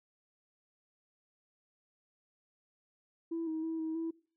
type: tone with pitch steps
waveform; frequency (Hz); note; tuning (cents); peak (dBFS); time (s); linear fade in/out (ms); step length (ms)
sine; 331.2 / 317.8 / 324.6 / 319.2 / 328; E4 / D#4 / E4 / D#4 / E4; +8 / +37 / -27 / +44 / -9; -32; 3.31-4.11; 10; 160
effects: noise-tail reverb RT60 0.4 s tail -22 dB re dry + tanh soft clip ceiling -30 dBFS